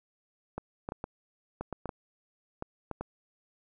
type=clicks; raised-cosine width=1 ms; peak=-21 dBFS; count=11; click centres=0.58 / 0.889 / 0.921 / 1.041 / 1.61 / 1.727 / 1.857 / 1.892 / 2.624 / 2.913 / 3.01 s; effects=none